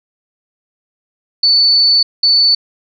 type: tone bursts at uneven times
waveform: sine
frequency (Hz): 4487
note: C#8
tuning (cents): +20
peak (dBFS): -7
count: 2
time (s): 1.43-2.03 / 2.23-2.55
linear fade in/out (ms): 5
effects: none